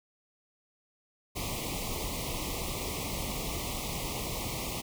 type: band-stop noise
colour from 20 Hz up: pink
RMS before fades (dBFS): -35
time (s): 1.35-4.82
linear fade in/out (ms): 20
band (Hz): 1200 to 2000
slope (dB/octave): 96
effects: none